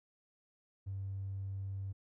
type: tone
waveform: triangle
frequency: 97.3 Hz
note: G2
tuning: 12 cents flat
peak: -34 dBFS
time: 0.86-1.93 s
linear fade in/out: 20 ms
effects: tanh soft clip ceiling -35 dBFS